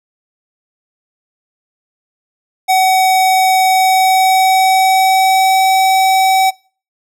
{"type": "tone with pitch glide", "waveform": "square", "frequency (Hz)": [753, 762.2], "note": ["F#5", "G5"], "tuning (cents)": [30, -49], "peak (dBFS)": -9, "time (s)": [2.68, 6.51], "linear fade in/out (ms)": 20, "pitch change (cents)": 21, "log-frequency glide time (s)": [3.66, 5.63], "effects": ["noise-tail reverb RT60 0.4 s tail -24 dB re dry"]}